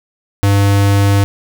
square tone, 100 Hz, G2, 35 cents sharp, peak -9 dBFS, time 0.43-1.24 s, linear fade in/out 0 ms, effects none

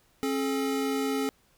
square tone pair together, 270 / 428.6 Hz, C#4 / A4, -45 / -45 cents, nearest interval minor sixth, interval 800 cents, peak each -29 / -31 dBFS, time 0.23-1.29 s, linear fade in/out 0 ms, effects pink hiss -65 dBFS RMS until 1.57 s

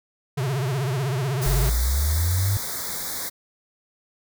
square tone with vibrato, 133.1 Hz, C3, 30 cents sharp, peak -23 dBFS, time 0.37-1.7 s, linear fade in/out 10 ms, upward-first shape triangle, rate 16 Hz, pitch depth 200 cents each way
white band-stop noise, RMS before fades -30 dBFS, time 1.41-3.3 s, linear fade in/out 20 ms, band 2200 to 3500 Hz, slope 96 dB/octave
sine linear sweep, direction up, 42.28 to 102 Hz, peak -19 dBFS, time 1.46-2.57 s, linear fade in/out 0 ms
effects none

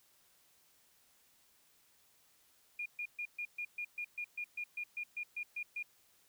sine tone bursts, 2426 Hz, D#7, 44 cents flat, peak -37 dBFS, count 16, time 2.79-5.828 s, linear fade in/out 5 ms, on 68 ms, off 130 ms, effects white hiss -69 dBFS RMS until 6.28 s

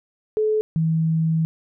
sine tone pair in turn, 430.7 / 161.33 Hz, A4 / E3, -37 / -37 cents, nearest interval octave + perfect fourth, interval 1700 cents, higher first, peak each -17 dBFS, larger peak neither, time 0.37-0.61 / 0.76-1.45 s, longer second, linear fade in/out 0 ms, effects none

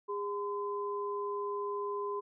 sine tone pair together, 407.3 / 1021 Hz, G#4 / C6, -34 / -43 cents, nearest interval octave + major third, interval 1591 cents, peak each -35 / -37 dBFS, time 0.08-2.21 s, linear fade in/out 20 ms, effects none

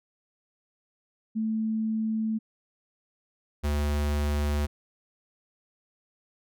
sine / square tone pair in turn, 220 / 73.42 Hz, A3 / D2, 0 / 0 cents, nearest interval octave + perfect fifth, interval 1900 cents, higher first, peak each -25 dBFS, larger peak neither, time 1.35-2.39 / 3.63-4.67 s, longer neither, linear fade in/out 20 ms, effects none

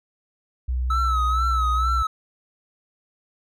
sine tone with pitch glide, 62.7 to 61.91 Hz, B1 to B1, +27 to +5 cents, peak -21 dBFS, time 0.68-2.03 s, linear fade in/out 10 ms, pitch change -22 cents, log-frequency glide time 0.79-1.59 s
triangle tone with vibrato, 1298 Hz, E6, 27 cents flat, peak -19 dBFS, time 0.9-2.07 s, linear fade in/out 5 ms, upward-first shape sine, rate 2.2 Hz, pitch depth 65 cents each way
effects none

